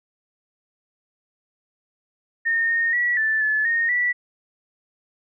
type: tone with pitch steps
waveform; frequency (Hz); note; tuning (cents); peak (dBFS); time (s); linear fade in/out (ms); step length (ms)
sine; 1832 / 1843 / 1936 / 1759 / 1727 / 1849 / 1957; A#6 / A#6 / B6 / A6 / A6 / A#6 / B6; -31 / -20 / -35 / -1 / -33 / -15 / -16; -18; 2.45-4.13; 20; 240
effects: none